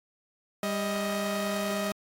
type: tone pair together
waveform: sawtooth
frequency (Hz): 199.36 / 628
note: G3 / D#5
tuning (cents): +29 / +16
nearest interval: octave + minor sixth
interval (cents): 1987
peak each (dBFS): -27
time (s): 0.63-1.92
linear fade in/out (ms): 2
effects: AAC 64 kbps